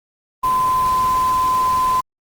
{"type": "tone in noise", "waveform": "sine", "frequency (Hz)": 1023, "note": "C6", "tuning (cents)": -39, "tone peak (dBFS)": -14, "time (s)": [0.43, 2.01], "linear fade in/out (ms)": 10, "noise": "pink", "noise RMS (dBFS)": -31, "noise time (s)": [0.43, 2.01], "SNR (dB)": 14, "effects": ["Opus 32 kbps"]}